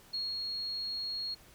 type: tone with ADSR envelope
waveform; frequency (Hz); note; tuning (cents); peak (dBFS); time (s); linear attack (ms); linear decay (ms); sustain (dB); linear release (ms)
sine; 4300; C8; +47; -32; 0.13-1.35; 13; 200; -2; 15
effects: pink hiss -58 dBFS RMS until 1.54 s